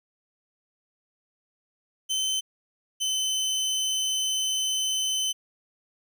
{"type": "tone pair in turn", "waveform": "25% pulse", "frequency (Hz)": [3070, 3049], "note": ["G7", "G7"], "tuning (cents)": [-37, -49], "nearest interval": "unison", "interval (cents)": 12, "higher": "first", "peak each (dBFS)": -21, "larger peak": "neither", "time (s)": [[2.09, 2.41], [3, 5.33]], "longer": "second", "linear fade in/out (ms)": 20, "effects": []}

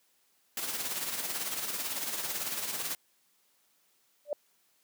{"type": "noise with tremolo", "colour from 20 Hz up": "white", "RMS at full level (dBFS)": -33, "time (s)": [0.57, 2.95], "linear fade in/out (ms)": 2, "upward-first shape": "sine", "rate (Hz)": 18, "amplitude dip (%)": 50}
{"type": "tone with exponential growth", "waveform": "sine", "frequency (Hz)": 587.3, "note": "D5", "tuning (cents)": 0, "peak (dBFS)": -24, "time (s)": [4.25, 4.33], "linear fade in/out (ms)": 2, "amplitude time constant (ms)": 17}
{"effects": ["white hiss -70 dBFS RMS until 4.83 s", "high-pass 150 Hz 12 dB/octave"]}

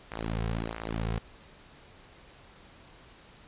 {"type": "tone with flanger", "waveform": "sawtooth", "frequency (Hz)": 55.8, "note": "A1", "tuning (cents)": 25, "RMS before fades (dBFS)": -33, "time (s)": [0.11, 1.19], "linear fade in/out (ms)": 10, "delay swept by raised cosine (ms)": [0.23, 3.43], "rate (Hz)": 1.5, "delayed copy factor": -0.85, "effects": ["pink hiss -54 dBFS RMS until 3.47 s", "resampled to 8000 Hz"]}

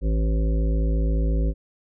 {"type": "harmonic tone", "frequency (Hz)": 54.3, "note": "A1", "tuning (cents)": -22, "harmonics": [1, 3, 5, 7, 9, 10], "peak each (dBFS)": [-19, -29, -33, -36, -38, -39], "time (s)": [0.01, 1.54], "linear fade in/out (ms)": 50, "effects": []}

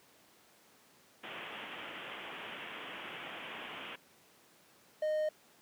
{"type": "low-pass noise", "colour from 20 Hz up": "white", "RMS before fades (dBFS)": -45, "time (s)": [1.23, 3.96], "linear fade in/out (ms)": 10, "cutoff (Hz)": 3300, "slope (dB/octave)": 96}
{"type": "tone", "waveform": "triangle", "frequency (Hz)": 616, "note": "D#5", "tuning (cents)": -17, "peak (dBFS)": -28, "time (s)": [5.02, 5.29], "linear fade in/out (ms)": 5}
{"effects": ["pink hiss -63 dBFS RMS until 5.61 s", "high-pass 200 Hz 12 dB/octave"]}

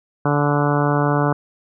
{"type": "harmonic tone with a mistuned harmonic", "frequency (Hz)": 145.3, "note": "D3", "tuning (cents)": -18, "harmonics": [1, 2, 3, 4, 5, 6, 7, 8, 9, 10], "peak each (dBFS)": [-19, -22, -24, -25, -26, -27, -27, -28, -29, -29], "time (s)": [0.25, 1.33], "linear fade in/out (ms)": 5, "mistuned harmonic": 10, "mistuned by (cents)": 21, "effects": []}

